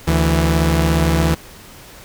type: tone pair together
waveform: sawtooth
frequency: 73.78 / 164.81 Hz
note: D2 / E3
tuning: +9 / 0 cents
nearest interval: octave + major second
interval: 1391 cents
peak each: -12 dBFS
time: 0.07-1.35 s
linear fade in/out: 10 ms
effects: pink hiss -40 dBFS RMS until 2.04 s